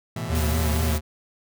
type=chord; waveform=sawtooth; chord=A suspended second; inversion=none; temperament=just; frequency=110 / 123.75 / 165 Hz; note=A2 / B2 / E3; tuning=0 / +4 / +2 cents; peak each=-28 dBFS; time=0.16-0.96 s; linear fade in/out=5 ms
type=tone with vibrato; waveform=square; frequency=77.78 Hz; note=D#2; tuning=in tune; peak=-22 dBFS; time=0.28-1.01 s; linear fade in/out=50 ms; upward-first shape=sine; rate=4.1 Hz; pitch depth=51 cents each way
type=noise; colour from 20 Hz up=white; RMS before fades=-34 dBFS; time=0.35-0.98 s; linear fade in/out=2 ms
effects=none